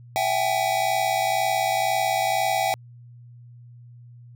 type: tone cluster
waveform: square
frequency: 664 / 762 / 824 Hz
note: E5 / G5 / G#5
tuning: +12 / -49 / -14 cents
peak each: -27 / -24 / -28 dBFS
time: 0.16-2.74 s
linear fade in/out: 0 ms
effects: added 120 Hz sine -43 dBFS peak until 4.35 s